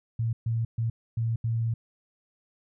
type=tone bursts at uneven times; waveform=sine; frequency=114.5 Hz; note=A#2; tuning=31 cents flat; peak=-24 dBFS; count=5; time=0.19-0.33 / 0.46-0.65 / 0.78-0.9 / 1.17-1.36 / 1.44-1.74 s; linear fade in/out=5 ms; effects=none